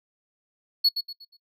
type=tone with echo; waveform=triangle; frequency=4375 Hz; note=C#8; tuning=24 cents flat; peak=-15 dBFS; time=0.84-0.89 s; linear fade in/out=10 ms; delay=120 ms; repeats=4; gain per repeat=-9 dB; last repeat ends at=1.37 s; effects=noise-tail reverb RT60 0.1 s tail -24 dB re dry